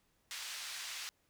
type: band-pass noise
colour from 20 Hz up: white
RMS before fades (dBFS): -44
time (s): 0.31-1.09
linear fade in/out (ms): 0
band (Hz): 1400 to 5600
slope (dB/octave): 12
effects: pink hiss -75 dBFS RMS until 1.29 s